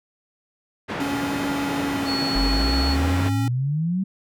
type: band-pass noise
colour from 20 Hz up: pink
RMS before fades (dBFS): -29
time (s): 0.88-3.3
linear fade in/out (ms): 20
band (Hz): 120 to 2500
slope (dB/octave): 12
type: tone with pitch glide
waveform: square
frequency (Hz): 281.1 to 273.4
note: C#4 to C#4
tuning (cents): +24 to -24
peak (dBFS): -25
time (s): 1-3.48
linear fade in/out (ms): 2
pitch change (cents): -48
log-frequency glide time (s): 1.9-2.14
type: tone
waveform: sine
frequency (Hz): 4372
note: C#8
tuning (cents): -25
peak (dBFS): -25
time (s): 2.05-2.97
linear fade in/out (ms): 50
type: exponential sweep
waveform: sine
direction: up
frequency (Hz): 43 to 195.9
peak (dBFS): -20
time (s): 2.35-4.04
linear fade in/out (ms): 10
effects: none